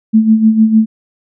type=tone with tremolo; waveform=sine; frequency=220 Hz; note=A3; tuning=in tune; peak=-3 dBFS; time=0.13-0.86 s; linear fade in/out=20 ms; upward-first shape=sine; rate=6.6 Hz; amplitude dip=65%; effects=none